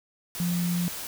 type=tone in noise; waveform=sine; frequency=174.61 Hz; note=F3; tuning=in tune; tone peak=-24 dBFS; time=0.4-0.88 s; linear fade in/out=0 ms; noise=white; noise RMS=-36 dBFS; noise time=0.35-1.07 s; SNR=+9 dB; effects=none